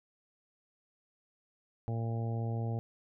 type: harmonic tone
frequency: 114.7 Hz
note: A#2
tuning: 28 cents flat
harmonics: 1 / 2 / 3 / 4 / 5 / 6 / 7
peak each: -32 / -42 / -47 / -45 / -49 / -48 / -48 dBFS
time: 1.88-2.79 s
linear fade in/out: 0 ms
effects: none